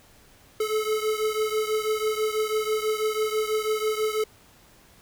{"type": "beating tone pair", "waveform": "square", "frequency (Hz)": [430, 436.1], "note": ["A4", "A4"], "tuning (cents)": [-40, -15], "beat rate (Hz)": 6.1, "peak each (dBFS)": [-26, -29], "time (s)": [0.6, 4.24], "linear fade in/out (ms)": 5, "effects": ["pink hiss -55 dBFS RMS until 5.01 s"]}